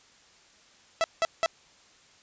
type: tone bursts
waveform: sawtooth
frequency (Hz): 659.3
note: E5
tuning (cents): 0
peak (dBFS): -18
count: 3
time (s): 1.01-1.46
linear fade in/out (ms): 0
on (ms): 30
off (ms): 180
effects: white hiss -58 dBFS RMS until 2.22 s + resampled to 16000 Hz